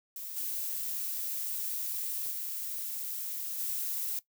violet noise with level steps, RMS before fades -41 / -35 / -37 / -34 dBFS, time 0.16-4.19 s, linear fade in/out 2 ms, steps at 0.36 / 2.31 / 3.58 s, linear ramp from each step 10 ms, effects noise-tail reverb RT60 0.1 s tail -17 dB re dry

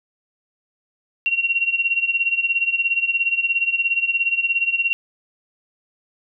sine tone with tremolo, 2746 Hz, F7, 30 cents flat, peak -14 dBFS, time 1.26-4.93 s, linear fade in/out 0 ms, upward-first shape sine, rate 17 Hz, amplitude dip 80%, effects none

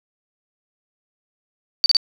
sine tone bursts, 4600 Hz, D8, 37 cents flat, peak -11 dBFS, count 3, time 1.84-1.968 s, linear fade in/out 0 ms, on 20 ms, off 34 ms, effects none

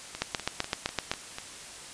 two click trains, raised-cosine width 0.2 ms, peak -18 / -9 dBFS, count 6 / 8, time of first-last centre 0.15-1.385 / 0.22-1.115 s, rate 4.05 / 7.82 Hz, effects white hiss -44 dBFS RMS until 1.93 s + resampled to 22050 Hz

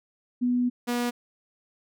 sine / sawtooth tone pair in turn, 246.2 / 241.7 Hz, B3 / B3, -5 / -37 cents, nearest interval unison, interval 32 cents, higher first, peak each -21 dBFS, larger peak neither, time 0.41-0.7 / 0.87-1.11 s, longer first, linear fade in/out 20 ms, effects none

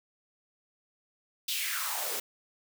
white noise with high-pass filter sweep, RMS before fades -33 dBFS, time 1.48-2.2 s, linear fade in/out 5 ms, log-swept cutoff 3600 to 370 Hz, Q 3.6, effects none

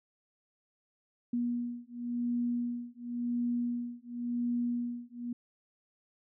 sine beating tone pair, 240 / 240.93 Hz, B3 / B3, -49 / -43 cents, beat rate 0.93 Hz, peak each -34 / -34 dBFS, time 1.33-5.33 s, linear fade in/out 5 ms, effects none

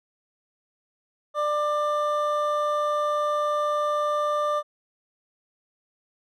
triangle tone pair together, 594.5 / 1189 Hz, D5 / D6, +21 / +21 cents, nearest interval octave, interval 1200 cents, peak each -23 dBFS, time 1.34-4.63 s, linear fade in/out 50 ms, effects none

